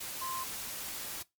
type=tone in noise; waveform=sine; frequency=1046.5 Hz; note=C6; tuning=in tune; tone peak=-36 dBFS; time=0.21-0.44 s; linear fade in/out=10 ms; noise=white; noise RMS=-40 dBFS; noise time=0-1.23 s; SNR=+1 dB; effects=noise-tail reverb RT60 0.2 s tail -21 dB re dry + MP3 96 kbps